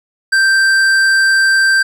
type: tone with hard clipping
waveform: triangle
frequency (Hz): 1568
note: G6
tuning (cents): 0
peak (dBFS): -10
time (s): 0.32-1.83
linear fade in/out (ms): 10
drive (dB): 14
effects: none